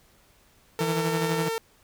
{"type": "tone", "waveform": "sawtooth", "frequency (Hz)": 452.9, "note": "A#4", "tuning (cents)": -50, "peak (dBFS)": -23, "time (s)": [0.79, 1.58], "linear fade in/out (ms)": 0}
{"type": "tone with tremolo", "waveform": "sawtooth", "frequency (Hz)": 164.81, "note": "E3", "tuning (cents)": 0, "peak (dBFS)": -20, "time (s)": [0.8, 1.49], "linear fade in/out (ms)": 10, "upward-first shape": "sine", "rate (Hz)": 12, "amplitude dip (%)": 55}
{"effects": ["pink hiss -60 dBFS RMS until 1.83 s"]}